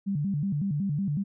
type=tone with vibrato; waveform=sine; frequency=170 Hz; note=F3; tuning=46 cents flat; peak=-25 dBFS; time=0.06-1.24 s; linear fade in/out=20 ms; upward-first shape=square; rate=5.4 Hz; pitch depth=260 cents each way; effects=none